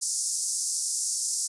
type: band-pass noise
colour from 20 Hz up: white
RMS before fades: -29 dBFS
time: 0.01-1.48 s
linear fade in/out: 20 ms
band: 5200 to 10000 Hz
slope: 48 dB/octave
effects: resampled to 24000 Hz